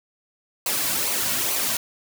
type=noise with flanger; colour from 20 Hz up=white; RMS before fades=-24 dBFS; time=0.66-1.77 s; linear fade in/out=2 ms; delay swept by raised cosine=0.56 to 2.46 ms; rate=2.3 Hz; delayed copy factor=-0.55; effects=none